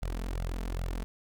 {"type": "tone with flanger", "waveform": "sawtooth", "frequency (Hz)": 43.38, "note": "F1", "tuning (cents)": -11, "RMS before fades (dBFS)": -34, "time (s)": [0.02, 1.04], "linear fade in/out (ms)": 0, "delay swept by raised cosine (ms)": [1.4, 4.6], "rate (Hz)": 2.5, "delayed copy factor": 0.95, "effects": []}